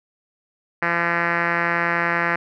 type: tone with low-pass filter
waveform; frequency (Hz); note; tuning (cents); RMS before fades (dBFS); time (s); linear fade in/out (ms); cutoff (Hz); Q
5% pulse; 170.7; F3; -39; -21; 0.82-2.36; 5; 1900; 2.8
effects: none